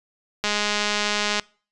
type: click train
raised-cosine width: 0.2 ms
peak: -6 dBFS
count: 200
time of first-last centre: 0.44-1.397 s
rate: 208 Hz
effects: noise-tail reverb RT60 0.4 s tail -24 dB re dry + resampled to 24000 Hz

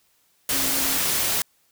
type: tone in noise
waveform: sine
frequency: 271.1 Hz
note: C#4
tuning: 38 cents flat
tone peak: -34 dBFS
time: 0.52-0.97 s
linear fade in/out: 2 ms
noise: white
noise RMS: -23 dBFS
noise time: 0.49-1.42 s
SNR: -14 dB
effects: white hiss -64 dBFS RMS until 1.71 s

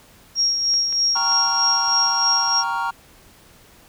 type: tone with tremolo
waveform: sine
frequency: 5588 Hz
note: F8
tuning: in tune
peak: -15 dBFS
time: 0.35-2.64 s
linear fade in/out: 50 ms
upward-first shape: sine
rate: 3.2 Hz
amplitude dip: 45%
type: clicks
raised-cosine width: 0.3 ms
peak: -23 dBFS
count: 4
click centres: 0.739 / 0.926 / 1.17 / 1.321 s
type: chord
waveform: triangle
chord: G half-diminished seventh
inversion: none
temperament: equal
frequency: 784 / 932.3 / 1108.7 / 1396.9 Hz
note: G5 / Bb5 / Db6 / F6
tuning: 0 / 0 / 0 / 0 cents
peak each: -28 / -22 / -26 / -25 dBFS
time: 1.15-2.91 s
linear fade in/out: 10 ms
effects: pink hiss -50 dBFS RMS until 3.88 s

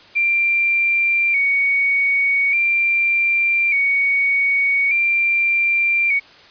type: tone with vibrato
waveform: sine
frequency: 2301 Hz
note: D7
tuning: 36 cents flat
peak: -14 dBFS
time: 0.15-6.2 s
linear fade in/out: 20 ms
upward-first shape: square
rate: 0.42 Hz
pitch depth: 50 cents each way
effects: white hiss -45 dBFS RMS until 6.5 s + resampled to 11025 Hz

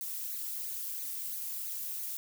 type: noise with flanger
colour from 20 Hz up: violet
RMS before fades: -38 dBFS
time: 0.01-2.17 s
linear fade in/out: 0 ms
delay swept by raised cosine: 0.46 to 3.06 ms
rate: 3 Hz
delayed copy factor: +1
effects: none

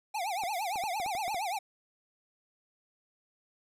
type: tone with vibrato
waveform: square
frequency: 778 Hz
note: G5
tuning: 13 cents flat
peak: -32 dBFS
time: 0.14-1.59 s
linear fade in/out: 10 ms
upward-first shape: triangle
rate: 8.7 Hz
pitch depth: 260 cents each way
type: clicks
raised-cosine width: 1 ms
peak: -30 dBFS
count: 8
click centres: 0.436 / 0.758 / 0.838 / 1 / 1.062 / 1.151 / 1.28 / 1.345 s
type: noise with exponential decay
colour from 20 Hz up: violet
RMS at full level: -43 dBFS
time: 0.53-1.45 s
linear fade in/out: 2 ms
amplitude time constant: 200 ms
effects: resampled to 32000 Hz

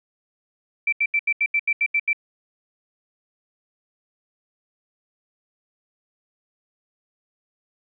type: tone bursts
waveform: sine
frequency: 2336 Hz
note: D7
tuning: 10 cents flat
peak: -17 dBFS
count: 10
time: 0.87-2.131 s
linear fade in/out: 5 ms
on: 55 ms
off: 79 ms
effects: none

